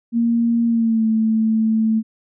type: tone with pitch glide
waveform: sine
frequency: 233.1 to 221 Hz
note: A#3 to A3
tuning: 0 to +8 cents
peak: -14 dBFS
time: 0.12-2.03 s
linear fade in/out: 50 ms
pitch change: -92 cents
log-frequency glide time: 0.66-1.06 s
effects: none